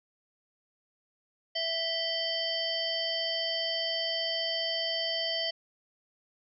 harmonic tone with a mistuned harmonic, 659 Hz, E5, 1 cent flat, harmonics 1 / 3 / 5 / 7 / 8, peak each -35 / -39 / -33 / -34 / -39 dBFS, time 1.55-5.51 s, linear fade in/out 10 ms, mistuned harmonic 5, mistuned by -100 cents, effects none

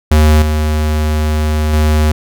square tone with level steps, 76.6 Hz, D#2, 27 cents flat, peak -6 / -12 / -9 dBFS, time 0.11-2.12 s, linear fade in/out 5 ms, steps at 0.42 / 1.73 s, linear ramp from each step 2 ms, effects none

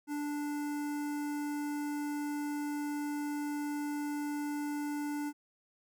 square tone with notch filter, 293.1 Hz, D4, 3 cents flat, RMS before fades -36 dBFS, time 0.07-5.33 s, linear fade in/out 50 ms, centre 3600 Hz, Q 0.89, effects none

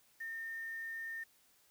sine tone with quantisation, 1818 Hz, A#6, 44 cents flat, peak -40 dBFS, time 0.2-1.24 s, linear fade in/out 10 ms, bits 10, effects white hiss -69 dBFS RMS until 1.7 s

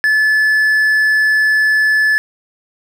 triangle tone, 1730 Hz, A6, 30 cents flat, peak -8 dBFS, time 0.04-2.18 s, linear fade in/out 0 ms, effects none

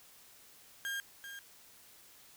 35% pulse tone with echo, 1611 Hz, G6, 47 cents sharp, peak -34 dBFS, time 0.85-1 s, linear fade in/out 0 ms, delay 390 ms, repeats 1, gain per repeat -9 dB, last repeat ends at 1.39 s, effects white hiss -59 dBFS RMS until 2.36 s

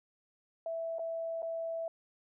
sine tone with dropouts, 659.3 Hz, E5, in tune, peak -34 dBFS, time 0.66-1.88 s, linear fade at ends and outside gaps 2 ms, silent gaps 0.985-0.993 / 1.421-1.428 s, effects none

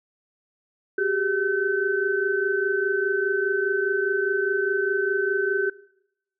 sine tone cluster, 379.7 / 404.6 / 1528 Hz, F#4 / G#4 / G6, +45 / -45 / -45 cents, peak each -25 dBFS, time 0.98-5.7 s, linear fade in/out 5 ms, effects noise-tail reverb RT60 0.8 s tail -21 dB re dry

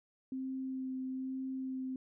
sine tone with vibrato, 261.6 Hz, C4, in tune, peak -36 dBFS, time 0.32-1.96 s, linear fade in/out 2 ms, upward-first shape sine, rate 1.1 Hz, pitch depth 11 cents each way, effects none

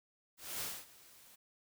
white noise with ADSR envelope, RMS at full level -39 dBFS, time 0.37-1.36 s, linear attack 240 ms, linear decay 240 ms, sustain -21 dB, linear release 11 ms, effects none

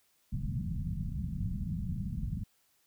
white low-pass noise, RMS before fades -35 dBFS, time 0.32-2.44 s, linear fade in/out 10 ms, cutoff 200 Hz, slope 48 dB/octave, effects white hiss -71 dBFS RMS until 2.86 s

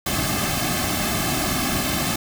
pink noise with comb filter, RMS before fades -23 dBFS, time 0.06-2.16 s, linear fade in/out 5 ms, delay 2.1 ms, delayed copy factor -0.85, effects none

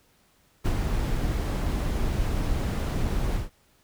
brown noise with ADSR envelope, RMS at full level -23 dBFS, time 0.64-3.5 s, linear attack 20 ms, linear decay 78 ms, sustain -3 dB, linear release 150 ms, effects pink hiss -63 dBFS RMS until 3.83 s

